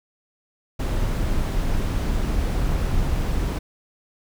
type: noise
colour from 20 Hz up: brown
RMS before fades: -22 dBFS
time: 0.79-3.59 s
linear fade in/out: 10 ms
effects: none